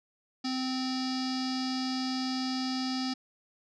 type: tone with low-pass filter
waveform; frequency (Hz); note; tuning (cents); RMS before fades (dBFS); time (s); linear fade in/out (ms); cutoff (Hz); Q
square; 259.1; C4; -17; -32; 0.44-3.14; 10; 4900; 7.2
effects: none